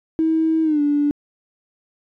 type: tone with pitch glide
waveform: triangle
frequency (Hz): 320.9 to 290.9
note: E4 to D4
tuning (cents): -46 to -16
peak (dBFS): -11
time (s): 0.19-1.11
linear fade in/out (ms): 0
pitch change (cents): -170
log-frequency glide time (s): 0.63-0.81
effects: tanh soft clip ceiling -13 dBFS